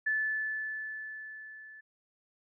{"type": "tone with level ramp", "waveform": "sine", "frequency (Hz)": 1741, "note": "A6", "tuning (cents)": -19, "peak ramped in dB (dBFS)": [-26, -48], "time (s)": [0.06, 1.81], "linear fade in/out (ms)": 10, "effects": []}